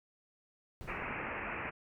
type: noise with exponential decay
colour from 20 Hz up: brown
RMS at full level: -40 dBFS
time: 0.81-1.25 s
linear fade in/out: 0 ms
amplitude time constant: 94 ms
type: low-pass noise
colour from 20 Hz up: white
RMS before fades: -40 dBFS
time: 0.87-1.71 s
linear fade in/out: 20 ms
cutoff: 2600 Hz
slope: 96 dB/octave
type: clicks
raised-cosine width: 2 ms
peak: -31 dBFS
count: 2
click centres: 1.023 / 1.108 s
effects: none